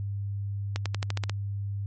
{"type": "accelerating click train", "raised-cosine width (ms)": 0.2, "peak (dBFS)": -13, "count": 8, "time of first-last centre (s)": [0.76, 1.296], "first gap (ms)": 97, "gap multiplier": 0.92, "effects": ["added 100 Hz sine -29 dBFS peak until 1.86 s", "MP3 32 kbps"]}